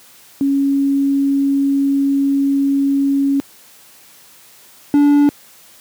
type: tone pair in turn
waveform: sine / triangle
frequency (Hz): 277.2 / 288.8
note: C#4 / D4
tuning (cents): 0 / -29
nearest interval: minor second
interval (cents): 71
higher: second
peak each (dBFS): -12 / -6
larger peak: second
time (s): 0.41-3.4 / 4.94-5.29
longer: first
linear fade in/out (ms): 0
effects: white hiss -45 dBFS RMS until 5.8 s + high-pass 100 Hz 12 dB/octave